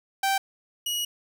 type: tone pair in turn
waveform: sawtooth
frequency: 780 / 2905 Hz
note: G5 / F#7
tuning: -9 / -32 cents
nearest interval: octave + major seventh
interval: 2277 cents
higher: second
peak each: -18 / -23 dBFS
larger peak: first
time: 0.23-0.38 / 0.86-1.05 s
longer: second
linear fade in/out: 5 ms
effects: none